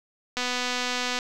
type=click train; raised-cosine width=0.2 ms; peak=-11 dBFS; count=204; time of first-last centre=0.37-1.189 s; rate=248 Hz; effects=none